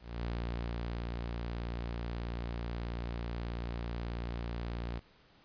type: tone with ADSR envelope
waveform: sawtooth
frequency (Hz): 58.4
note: A#1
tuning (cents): +4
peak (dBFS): -30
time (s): 0-5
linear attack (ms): 240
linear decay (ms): 840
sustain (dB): -2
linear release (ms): 21
effects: pink hiss -63 dBFS RMS until 5.44 s + resampled to 11025 Hz